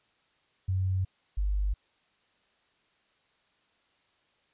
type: tone pair in turn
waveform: sine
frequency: 94 / 49.79 Hz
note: F#2 / G1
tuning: +28 / +28 cents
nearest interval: major seventh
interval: 1100 cents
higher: first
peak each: -25 dBFS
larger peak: neither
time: 0.68-1.05 / 1.37-1.74 s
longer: neither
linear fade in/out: 10 ms
effects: white hiss -69 dBFS RMS until 4.53 s + resampled to 8000 Hz